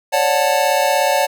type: chord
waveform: square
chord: D major seventh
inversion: third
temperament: just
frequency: 550.6 / 587.3 / 734.2 / 881 Hz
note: C#5 / D5 / F#5 / A5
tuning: -12 / 0 / -14 / +2 cents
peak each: -20 dBFS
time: 0.12-1.27 s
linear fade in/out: 20 ms
effects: none